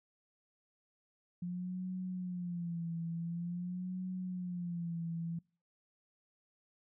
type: tone with vibrato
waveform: sine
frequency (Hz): 175.4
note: F3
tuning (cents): +8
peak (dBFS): -36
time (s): 1.42-5.39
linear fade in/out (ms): 5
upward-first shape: sine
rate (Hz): 0.47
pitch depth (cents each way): 89
effects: noise-tail reverb RT60 0.4 s tail -26 dB re dry